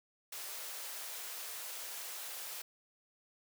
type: high-pass noise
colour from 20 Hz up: white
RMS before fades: -44 dBFS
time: 0.32-2.62 s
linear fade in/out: 5 ms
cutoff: 430 Hz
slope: 24 dB/octave
effects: none